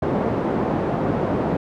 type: band-pass noise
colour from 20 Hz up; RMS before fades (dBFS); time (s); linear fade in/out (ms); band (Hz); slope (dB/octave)
pink; -22; 0.02-1.57; 5; 150 to 740; 12
effects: none